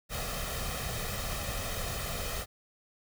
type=noise with comb filter; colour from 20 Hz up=pink; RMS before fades=-35 dBFS; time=0.09-2.46 s; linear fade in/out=50 ms; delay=1.6 ms; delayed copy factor=+0.65; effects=none